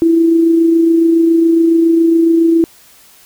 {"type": "tone with amplitude modulation", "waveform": "sine", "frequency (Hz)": 331.1, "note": "E4", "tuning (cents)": 8, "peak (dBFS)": -5, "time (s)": [0.02, 2.64], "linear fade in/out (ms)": 0, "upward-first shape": "sine", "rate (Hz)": 27.2, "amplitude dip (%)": 35, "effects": ["white hiss -44 dBFS RMS until 3.25 s"]}